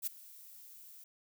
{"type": "noise with ADSR envelope", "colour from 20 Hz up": "violet", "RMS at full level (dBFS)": -33, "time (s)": [0.02, 1.04], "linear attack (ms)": 48, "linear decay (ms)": 10, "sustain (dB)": -21, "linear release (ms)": 4, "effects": []}